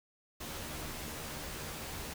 pink noise with comb filter, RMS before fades -42 dBFS, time 0.4-2.14 s, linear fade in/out 10 ms, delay 13 ms, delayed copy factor +0.6, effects none

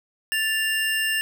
square tone pair together, 1760 / 2794 Hz, A6 / F7, 0 / 0 cents, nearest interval minor sixth, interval 800 cents, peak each -25 dBFS, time 0.32-1.21 s, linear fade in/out 0 ms, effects none

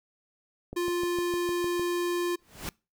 click train, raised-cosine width 2 ms, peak -25 dBFS, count 8, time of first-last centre 0.73-1.795 s, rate 6.57 Hz
square tone, 350 Hz, F4, 4 cents sharp, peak -27 dBFS, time 0.76-2.36 s, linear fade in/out 10 ms
pink noise with exponential growth, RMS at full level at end -32 dBFS, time 2.39-2.69 s, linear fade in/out 0 ms, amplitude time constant 64 ms
effects noise-tail reverb RT60 0.3 s tail -26 dB re dry

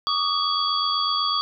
sine tone cluster, 1135 / 1223 / 3352 / 4606 Hz, C#6 / D#6 / G#7 / D8, +41 / -30 / +15 / -34 cents, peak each -26 dBFS, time 0.07-1.41 s, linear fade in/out 0 ms, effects none

